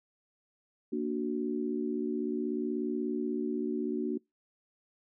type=chord; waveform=sine; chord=Bb augmented; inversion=none; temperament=equal; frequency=233.1 / 293.7 / 370 Hz; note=Bb3 / D4 / F#4; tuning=0 / 0 / 0 cents; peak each=-34 dBFS; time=0.92-4.18 s; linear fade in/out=10 ms; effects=noise-tail reverb RT60 0.2 s tail -26 dB re dry